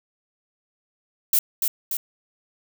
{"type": "noise with echo", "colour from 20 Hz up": "violet", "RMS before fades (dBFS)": -18, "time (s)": [1.33, 1.39], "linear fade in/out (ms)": 2, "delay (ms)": 290, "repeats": 2, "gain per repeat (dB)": -4, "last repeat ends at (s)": 1.97, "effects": []}